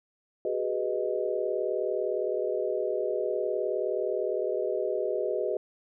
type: chord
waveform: sine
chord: G# minor seventh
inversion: third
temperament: equal with one note detuned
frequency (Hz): 375.8 / 415.3 / 493.9 / 622.3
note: F#4 / G#4 / B4 / D#5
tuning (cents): +27 / 0 / 0 / 0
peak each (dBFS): -32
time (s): 0.45-5.57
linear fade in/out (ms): 2
effects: none